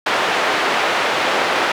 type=band-pass noise; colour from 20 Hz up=pink; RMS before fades=-18 dBFS; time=0.06-1.72 s; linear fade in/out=5 ms; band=530 to 2800 Hz; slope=12 dB/octave; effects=none